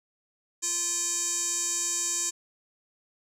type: tone with band-pass filter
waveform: square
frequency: 345.8 Hz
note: F4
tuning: 17 cents flat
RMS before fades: -29 dBFS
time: 0.62-2.31 s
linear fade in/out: 20 ms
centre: 7200 Hz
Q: 7.1
effects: none